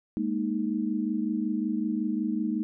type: chord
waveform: sine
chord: Ab suspended second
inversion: none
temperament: equal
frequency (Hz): 207.7 / 233.1 / 311.1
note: Ab3 / Bb3 / Eb4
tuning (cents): 0 / 0 / 0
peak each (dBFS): -30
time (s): 0.17-2.63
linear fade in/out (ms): 0
effects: none